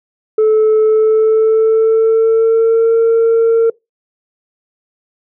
sine tone with pitch glide, 434.4 to 456.3 Hz, A4 to A#4, -22 to -37 cents, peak -5 dBFS, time 0.38-3.7 s, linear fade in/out 5 ms, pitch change +85 cents, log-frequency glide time 0.82-2.96 s, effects noise-tail reverb RT60 0.2 s tail -24 dB re dry + tanh soft clip ceiling -6 dBFS

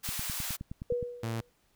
white high-pass noise, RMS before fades -36 dBFS, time 0.03-0.57 s, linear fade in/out 20 ms, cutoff 840 Hz, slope 12 dB/octave
click train, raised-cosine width 5 ms, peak -26 dBFS, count 10, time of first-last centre 0.09-1.028 s, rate 9.6 Hz
sine tone with exponential decay, 485.6 Hz, B4, 29 cents flat, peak -25 dBFS, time 0.9-1.5 s, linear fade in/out 5 ms, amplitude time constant 130 ms
sawtooth tone, 114 Hz, A#2, 38 cents flat, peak -28 dBFS, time 1.23-1.41 s, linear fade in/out 5 ms
effects pink hiss -70 dBFS RMS until 1.75 s

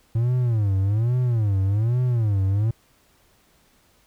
triangle tone with vibrato, 110 Hz, A2, in tune, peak -16 dBFS, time 0.15-2.71 s, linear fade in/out 5 ms, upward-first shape sine, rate 1.2 Hz, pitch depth 240 cents each way, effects pink hiss -60 dBFS RMS until 4.06 s

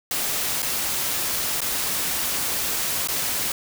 white noise with dropouts, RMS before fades -25 dBFS, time 0.11-3.52 s, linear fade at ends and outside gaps 2 ms, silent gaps 0.621-0.627 / 1.606-1.616 / 3.074-3.085 s, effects none

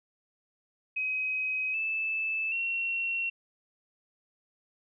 sine tone with pitch steps, 2530 / 2627 / 2727 Hz, D#7 / E7 / F7, +28 / -7 / -42 cents, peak -28 dBFS, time 0.96-3.3 s, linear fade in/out 10 ms, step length 780 ms, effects none

